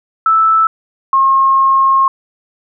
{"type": "tone pair in turn", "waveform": "sine", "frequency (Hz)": [1316, 1076.6], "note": ["E6", "C6"], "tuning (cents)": [-3, 49], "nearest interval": "minor third", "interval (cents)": 348, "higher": "first", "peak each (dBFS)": -7, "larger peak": "neither", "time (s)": [[0.26, 0.67], [1.13, 2.08]], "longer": "second", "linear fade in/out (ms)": 2, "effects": []}